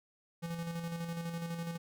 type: tone with tremolo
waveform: square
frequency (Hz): 168.2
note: E3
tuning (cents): +35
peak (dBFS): -36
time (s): 0.42-1.78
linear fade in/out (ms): 20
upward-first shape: square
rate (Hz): 12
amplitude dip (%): 40
effects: none